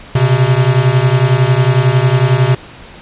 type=beating tone pair; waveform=square; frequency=123.47 / 134.47 Hz; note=B2 / C3; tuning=0 / +48 cents; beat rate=11 Hz; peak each=-12 dBFS; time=0.15-2.55 s; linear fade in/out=5 ms; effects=pink hiss -35 dBFS RMS until 3.01 s + resampled to 8000 Hz